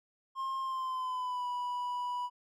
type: tone with pitch glide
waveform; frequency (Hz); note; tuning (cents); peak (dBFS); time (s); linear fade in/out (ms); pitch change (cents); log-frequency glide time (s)
triangle; 1065 to 982.3; C6 to B5; +30 to -10; -31; 0.35-2.3; 50; -140; 0.6-1.47
effects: none